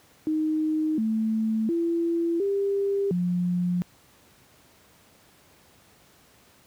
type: tone with pitch steps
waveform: sine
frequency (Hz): 311.3 / 220.4 / 336.8 / 397.8 / 177.6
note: D#4 / A3 / E4 / G4 / F3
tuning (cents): +1 / +3 / +37 / +25 / +29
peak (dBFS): -22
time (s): 0.27-3.82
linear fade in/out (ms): 0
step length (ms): 710
effects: pink hiss -57 dBFS RMS until 6.66 s + high-pass 80 Hz 12 dB/octave